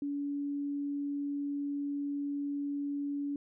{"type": "tone", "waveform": "sine", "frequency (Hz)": 285.1, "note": "C#4", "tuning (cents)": 49, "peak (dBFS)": -32, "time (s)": [0.02, 3.36], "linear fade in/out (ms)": 2, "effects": []}